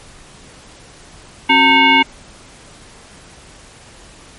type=tone with frequency modulation; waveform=sine; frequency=1554 Hz; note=G6; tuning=16 cents flat; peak=-7 dBFS; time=1.49-2.03 s; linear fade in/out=10 ms; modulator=642 Hz; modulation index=2; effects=pink hiss -41 dBFS RMS until 4.38 s + MP3 48 kbps